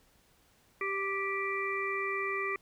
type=harmonic tone; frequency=392 Hz; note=G4; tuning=in tune; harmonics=1 / 3 / 5 / 6; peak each=-36 / -36 / -36 / -37 dBFS; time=0.81-2.56 s; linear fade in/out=2 ms; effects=pink hiss -66 dBFS RMS until 2.61 s